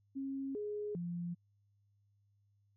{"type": "tone with pitch steps", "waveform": "sine", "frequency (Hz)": [271.3, 417.1, 173.2], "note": ["C#4", "G#4", "F3"], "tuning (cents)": [-37, 7, -14], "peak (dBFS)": -37, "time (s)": [0.15, 1.35], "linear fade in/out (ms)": 20, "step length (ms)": 400, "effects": ["added 101 Hz sine -70 dBFS peak until 2.76 s"]}